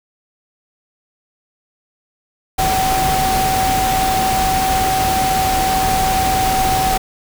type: tone in noise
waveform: sine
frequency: 760 Hz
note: F#5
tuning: 46 cents sharp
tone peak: -15 dBFS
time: 2.58-6.98 s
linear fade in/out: 10 ms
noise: pink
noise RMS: -20 dBFS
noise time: 2.58-6.98 s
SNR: +2 dB
effects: none